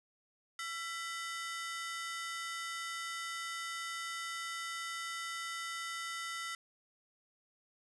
sawtooth ring-modulated tone, 1669 Hz, G#6, 8 cents sharp, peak -32 dBFS, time 0.59-6.55 s, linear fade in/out 2 ms, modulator 319 Hz, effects resampled to 24000 Hz + 11-bit

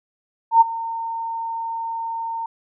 sine tone with ADSR envelope, 913 Hz, A#5, 36 cents flat, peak -6 dBFS, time 0.51-2.46 s, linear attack 100 ms, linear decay 19 ms, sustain -18 dB, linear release 3 ms, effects none

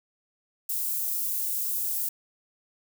white high-pass noise, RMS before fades -29 dBFS, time 0.69-2.09 s, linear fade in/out 5 ms, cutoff 12000 Hz, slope 12 dB/octave, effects none

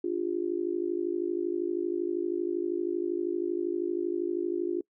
sine tone with amplitude modulation, 349.2 Hz, F4, in tune, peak -23 dBFS, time 0.04-4.81 s, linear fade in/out 5 ms, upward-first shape sine, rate 52.7 Hz, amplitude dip 95%, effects noise-tail reverb RT60 0.1 s tail -25 dB re dry

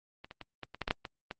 clicks, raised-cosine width 0.3 ms, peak -29 / -29 / -26 / -23 / -28 / -17 / -15 / -10 / -22 / -22 dBFS, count 10, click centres 0.245 / 0.311 / 0.413 / 0.633 / 0.746 / 0.817 / 0.879 / 0.909 / 1.052 / 1.311 s, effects Opus 24 kbps

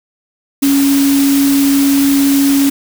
sine tone in noise, 278 Hz, C#4, 5 cents sharp, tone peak -8 dBFS, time 0.62-2.7 s, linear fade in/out 10 ms, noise white, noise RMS -20 dBFS, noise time 0.62-2.7 s, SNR +9 dB, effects none

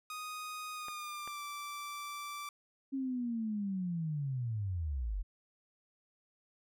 sawtooth tone with pitch glide, 1244.5 to 1167.9 Hz, D#6 to D6, 0 to -10 cents, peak -37 dBFS, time 0.1-2.49 s, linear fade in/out 2 ms, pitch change -110 cents, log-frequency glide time 0.73-1.42 s
clicks, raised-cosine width 0.5 ms, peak -32 dBFS, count 2, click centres 0.884 / 1.276 s
sine linear sweep, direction down, 273.7 to 40.97 Hz, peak -33 dBFS, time 2.92-5.23 s, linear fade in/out 20 ms
effects none

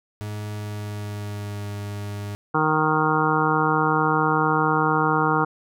40% pulse tone with pitch glide, 105 to 102.42 Hz, G#2 to G#2, +19 to -24 cents, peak -28 dBFS, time 0.21-2.35 s, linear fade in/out 0 ms, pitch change -43 cents, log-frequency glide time 0.52-1.65 s
harmonic tone, 155.56 Hz, D#3, in tune, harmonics 1 / 2 / 3 / 5 / 6 / 7 / 8 / 9, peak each -26 / -26 / -26 / -26 / -26 / -26 / -26 / -26 dBFS, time 2.54-5.45 s, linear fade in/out 10 ms
effects none

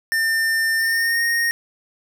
square tone with pitch glide, 1800 to 1857 Hz, A6 to A#6, +39 to -7 cents, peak -18 dBFS, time 0.12-1.51 s, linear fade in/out 0 ms, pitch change +54 cents, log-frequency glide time 0.78-1.24 s, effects none

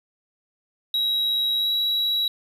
triangle tone with pitch glide, 3854 to 3888 Hz, B7 to B7, -43 to -28 cents, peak -19 dBFS, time 0.94-2.28 s, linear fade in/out 2 ms, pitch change +15 cents, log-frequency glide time 1.56-1.71 s, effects none

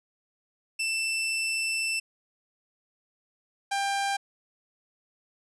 sawtooth tone pair in turn, 2664 / 794.5 Hz, E7 / G5, +18 / +23 cents, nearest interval octave + major sixth, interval 2095 cents, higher first, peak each -23 / -22 dBFS, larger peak second, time 0.79-2 / 3.71-4.17 s, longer first, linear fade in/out 10 ms, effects resampled to 24000 Hz

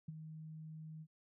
sine tone with ADSR envelope, 157.2 Hz, D#3, 18 cents sharp, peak -39 dBFS, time 0.08-1.07 s, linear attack 7 ms, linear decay 21 ms, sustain -8 dB, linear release 56 ms, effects none

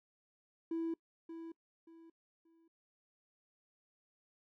triangle tone with echo, 329.6 Hz, E4, in tune, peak -31 dBFS, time 0.71-0.94 s, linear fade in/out 5 ms, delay 580 ms, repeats 3, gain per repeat -11 dB, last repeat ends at 2.68 s, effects noise-tail reverb RT60 0.1 s tail -24 dB re dry + tanh soft clip ceiling -31 dBFS

